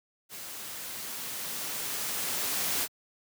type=noise with level ramp; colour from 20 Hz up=white; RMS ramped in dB=-42 to -29 dBFS; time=0.29-2.88 s; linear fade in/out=50 ms; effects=high-pass 100 Hz 12 dB/octave